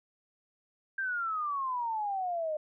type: exponential sweep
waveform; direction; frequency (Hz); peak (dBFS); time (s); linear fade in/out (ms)
sine; down; 1598 to 602; -30; 0.98-2.57; 5
effects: none